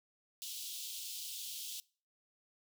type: high-pass noise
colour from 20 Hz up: pink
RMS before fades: -44 dBFS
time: 0.42-1.8 s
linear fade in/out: 0 ms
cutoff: 3000 Hz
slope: 48 dB/octave
effects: noise-tail reverb RT60 0.4 s tail -23 dB re dry